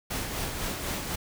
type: noise with tremolo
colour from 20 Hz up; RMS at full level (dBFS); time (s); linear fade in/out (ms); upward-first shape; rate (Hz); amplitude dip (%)
pink; -31; 0.1-1.16; 10; sine; 4; 40
effects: none